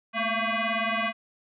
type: tone with frequency modulation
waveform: sine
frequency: 669 Hz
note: E5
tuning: 25 cents sharp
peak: -24 dBFS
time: 0.13-1.13 s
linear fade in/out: 50 ms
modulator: 452 Hz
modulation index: 4.7
effects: none